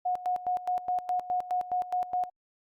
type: tone with tremolo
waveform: sine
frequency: 726 Hz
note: F#5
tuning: 33 cents flat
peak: -25 dBFS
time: 0.05-2.3 s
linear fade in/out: 10 ms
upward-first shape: square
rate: 4.8 Hz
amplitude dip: 80%
effects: Opus 48 kbps